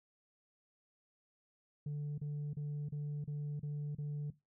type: tone bursts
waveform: sine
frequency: 146.83 Hz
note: D3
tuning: in tune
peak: -34 dBFS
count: 7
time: 1.86-4.304 s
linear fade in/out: 5 ms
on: 320 ms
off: 34 ms
effects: noise-tail reverb RT60 0.2 s tail -17 dB re dry + tanh soft clip ceiling -36 dBFS